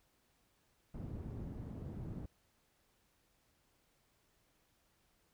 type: low-pass noise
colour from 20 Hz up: white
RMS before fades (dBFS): -45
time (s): 0.94-2.26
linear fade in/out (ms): 5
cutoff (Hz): 180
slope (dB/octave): 12
effects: pink hiss -75 dBFS RMS until 5.33 s